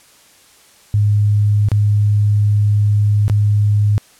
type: tone with dropouts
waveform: sine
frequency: 103.83 Hz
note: G#2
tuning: in tune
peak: -10 dBFS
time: 0.94-3.98 s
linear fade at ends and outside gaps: 0 ms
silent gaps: 1.686-1.717 / 3.281-3.298 s
effects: white hiss -48 dBFS RMS until 4.19 s + low-pass 11000 Hz 12 dB/octave